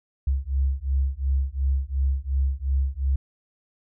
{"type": "beating tone pair", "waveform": "sine", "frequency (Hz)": [66.3, 69.1], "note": ["C2", "C#2"], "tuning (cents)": [23, -5], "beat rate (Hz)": 2.8, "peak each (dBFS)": -24, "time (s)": [0.27, 3.16], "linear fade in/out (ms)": 5, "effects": []}